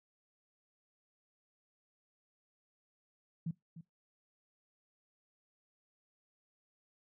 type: tone with echo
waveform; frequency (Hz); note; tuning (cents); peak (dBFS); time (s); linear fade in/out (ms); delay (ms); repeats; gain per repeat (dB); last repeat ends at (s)
sine; 164.81; E3; 0; -33; 3.46-3.51; 5; 300; 1; -13; 3.81
effects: noise-tail reverb RT60 0.2 s tail -22 dB re dry + high-pass 100 Hz 12 dB/octave